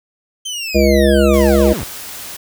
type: linear sweep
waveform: 25% pulse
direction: down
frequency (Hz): 3136 to 33.03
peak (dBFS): -18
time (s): 0.45-1.84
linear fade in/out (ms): 10
type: harmonic tone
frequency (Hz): 68.9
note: C#2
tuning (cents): -10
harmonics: 1 / 3 / 5 / 7 / 9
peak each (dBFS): -15 / -15 / -15 / -15 / -15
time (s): 0.74-1.74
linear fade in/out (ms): 20
type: noise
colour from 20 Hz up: white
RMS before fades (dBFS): -30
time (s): 1.33-2.37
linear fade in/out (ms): 10
effects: none